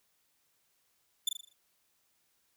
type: tone with echo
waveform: sawtooth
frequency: 3520 Hz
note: A7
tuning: in tune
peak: -23 dBFS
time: 1.27-1.29 s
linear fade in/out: 5 ms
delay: 40 ms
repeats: 6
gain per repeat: -6 dB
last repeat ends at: 1.53 s
effects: white hiss -74 dBFS RMS until 2.56 s